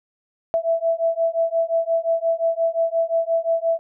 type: beating tone pair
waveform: sine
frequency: 659.3 / 665 Hz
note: E5 / E5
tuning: 0 / +15 cents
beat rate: 5.7 Hz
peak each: -21 dBFS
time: 0.54-3.79 s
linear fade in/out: 0 ms
effects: none